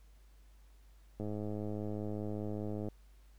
click train, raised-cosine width 2 ms, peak -27 dBFS, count 178, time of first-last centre 1.2-2.886 s, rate 105 Hz, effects added 50 Hz sine -57 dBFS peak until 3.38 s + pink hiss -71 dBFS RMS until 3.38 s

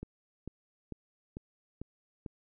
click train, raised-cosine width 3 ms, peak -27 dBFS, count 6, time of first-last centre 0.03-2.262 s, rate 2.24 Hz, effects none

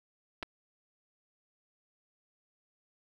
clicks, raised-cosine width 0.3 ms, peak -22 dBFS, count 2, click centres 0.427 / 0.43 s, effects 9-bit

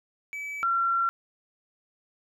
triangle / sine tone pair in turn, 2295 / 1364.6 Hz, D7 / F6, -40 / -41 cents, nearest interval major sixth, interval 901 cents, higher first, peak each -31 / -22 dBFS, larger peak second, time 0.33-0.63 / 0.63-1.09 s, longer second, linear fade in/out 0 ms, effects none

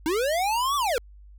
square linear two-way sweep, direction up then down, 298.7 to 1175 to 441.9 Hz, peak -23 dBFS, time 0.06-0.98 s, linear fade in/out 0 ms, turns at 0.76 s, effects added 50 Hz sine -45 dBFS peak until 1.38 s

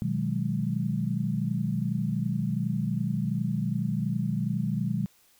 sine chord, G# minor seventh, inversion first, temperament equal, 123.47 / 155.56 / 185 / 207.7 Hz, B2 / D#3 / F#3 / G#3, 0 / 0 / 0 / 0 cents, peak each -31 dBFS, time 0.02-5.06 s, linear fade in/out 0 ms, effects white hiss -62 dBFS RMS until 5.39 s

